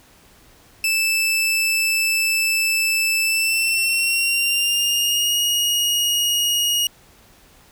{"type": "tone with pitch glide", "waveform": "sawtooth", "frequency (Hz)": [2637, 2876], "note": ["E7", "F#7"], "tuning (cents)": [0, -50], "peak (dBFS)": -14, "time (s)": [0.84, 6.87], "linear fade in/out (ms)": 2, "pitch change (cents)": 150, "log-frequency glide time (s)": [3.22, 5.37], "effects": ["pink hiss -51 dBFS RMS until 7.71 s"]}